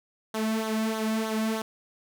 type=tone with flanger; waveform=sawtooth; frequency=220 Hz; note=A3; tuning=in tune; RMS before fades=-28 dBFS; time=0.34-1.62 s; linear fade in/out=5 ms; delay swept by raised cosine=0.39 to 2.49 ms; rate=3.2 Hz; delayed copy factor=-0.65; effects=none